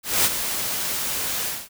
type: noise with ADSR envelope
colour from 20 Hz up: white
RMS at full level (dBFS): -17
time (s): 0.03-1.69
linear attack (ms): 220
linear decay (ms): 36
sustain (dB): -9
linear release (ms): 230
effects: none